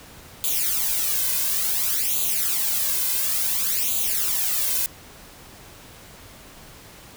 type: noise with flanger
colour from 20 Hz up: blue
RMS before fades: -23 dBFS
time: 0.44-4.86 s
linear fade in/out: 0 ms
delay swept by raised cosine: 0.28 to 1.98 ms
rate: 0.57 Hz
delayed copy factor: +0.9
effects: pink hiss -45 dBFS RMS until 7.16 s